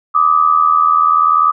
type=tone pair together; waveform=sine; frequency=1175.6 / 1256 Hz; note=D6 / D#6; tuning=+1 / +16 cents; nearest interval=minor second; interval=115 cents; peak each=-11 dBFS; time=0.14-1.52 s; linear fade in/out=20 ms; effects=none